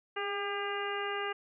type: harmonic tone with a mistuned harmonic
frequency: 401.9 Hz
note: G4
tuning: 43 cents sharp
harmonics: 1 / 2 / 3 / 4 / 5 / 6 / 7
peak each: -37 / -40 / -39 / -40 / -42 / -47 / -42 dBFS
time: 0.16-1.33 s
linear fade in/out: 10 ms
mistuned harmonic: 1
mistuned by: +25 cents
effects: none